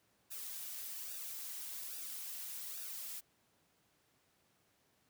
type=noise with flanger; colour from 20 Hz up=blue; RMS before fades=-45 dBFS; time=0.3-3.21 s; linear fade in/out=20 ms; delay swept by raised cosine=0.93 to 3.83 ms; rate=1.2 Hz; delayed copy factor=-0.65; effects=pink hiss -74 dBFS RMS until 5.09 s + high-pass 100 Hz 12 dB/octave